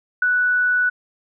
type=tone with ADSR envelope; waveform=sine; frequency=1480 Hz; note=F#6; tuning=in tune; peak=-11 dBFS; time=0.22-0.9 s; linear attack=5 ms; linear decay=4 ms; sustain=-4 dB; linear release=14 ms; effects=none